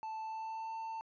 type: tone with pitch glide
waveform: triangle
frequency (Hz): 880 to 895.4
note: A5 to A5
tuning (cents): 0 to +30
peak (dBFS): -37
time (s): 0.03-1.01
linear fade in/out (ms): 0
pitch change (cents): +30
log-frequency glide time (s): 0.21-0.75
effects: resampled to 16000 Hz